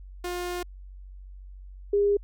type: tone pair in turn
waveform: sawtooth / sine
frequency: 355.2 / 406.2 Hz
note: F4 / G#4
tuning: +29 / -38 cents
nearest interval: major second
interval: 233 cents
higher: second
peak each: -26 / -19 dBFS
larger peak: second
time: 0.24-0.63 / 1.93-2.17 s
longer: first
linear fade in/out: 5 ms
effects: added 47 Hz sine -41 dBFS peak until 2.23 s